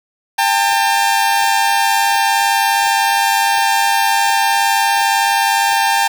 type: tone pair together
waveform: sawtooth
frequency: 799 / 898.6 Hz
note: G5 / A5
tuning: +33 / +36 cents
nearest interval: major second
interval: 203 cents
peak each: -11 dBFS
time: 0.38-6.08 s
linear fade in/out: 10 ms
effects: 7-bit